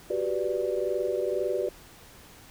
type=chord; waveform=sine; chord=G major seventh; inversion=third; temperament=equal; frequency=370 / 392 / 493.9 / 587.3 Hz; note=F#4 / G4 / B4 / D5; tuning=0 / 0 / 0 / 0 cents; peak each=-31 dBFS; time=0.1-1.69 s; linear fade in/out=5 ms; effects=pink hiss -51 dBFS RMS until 2.5 s